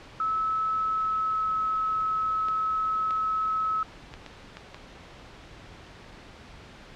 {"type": "tone with pitch glide", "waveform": "sine", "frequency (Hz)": [1300, 1291.8], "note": ["E6", "E6"], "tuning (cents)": [-24, -35], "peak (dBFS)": -24, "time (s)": [0.2, 3.83], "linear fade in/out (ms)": 2, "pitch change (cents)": -11, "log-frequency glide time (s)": [0.69, 1.58]}
{"type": "clicks", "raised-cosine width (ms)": 0.2, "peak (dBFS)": -22, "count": 6, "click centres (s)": [2.485, 3.108, 4.139, 4.263, 4.57, 4.745]}
{"effects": ["pink hiss -47 dBFS RMS until 6.95 s", "low-pass 4000 Hz 12 dB/octave"]}